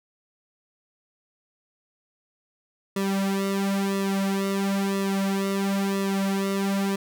sawtooth tone with flanger, 196 Hz, G3, in tune, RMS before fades -25 dBFS, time 2.96-6.96 s, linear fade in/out 5 ms, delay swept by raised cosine 1.3 to 3.9 ms, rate 0.99 Hz, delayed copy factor -1, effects none

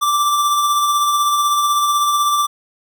square tone with tremolo, 1173 Hz, D6, 2 cents flat, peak -13 dBFS, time 0.01-2.47 s, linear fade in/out 20 ms, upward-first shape sine, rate 16 Hz, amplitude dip 30%, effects none

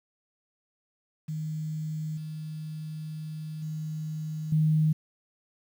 sine tone with level steps, 155.56 Hz, D#3, in tune, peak -30 / -34 / -31 / -20 dBFS, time 1.28-4.93 s, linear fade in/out 10 ms, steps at 2.17 / 3.62 / 4.52 s, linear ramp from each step 5 ms, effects 9-bit

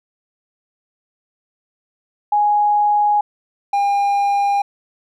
sine / triangle tone pair in turn, 830.6 / 805.1 Hz, G#5 / G5, 0 / +46 cents, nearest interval minor second, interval 54 cents, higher first, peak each -12 dBFS, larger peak neither, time 2.32-3.21 / 3.73-4.62 s, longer neither, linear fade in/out 5 ms, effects none

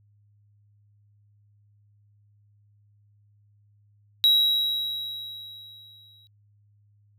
triangle tone with exponential decay, 3862 Hz, B7, 39 cents flat, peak -13 dBFS, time 4.24-6.27 s, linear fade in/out 0 ms, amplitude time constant 440 ms, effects added 103 Hz sine -58 dBFS peak until 7.18 s

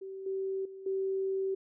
sine tone with level steps, 384.9 Hz, G4, 32 cents flat, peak -39 / -31 / -43 / -29 dBFS, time 0.01-1.55 s, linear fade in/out 10 ms, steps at 0.26 / 0.65 / 0.86 s, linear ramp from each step 5 ms, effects none

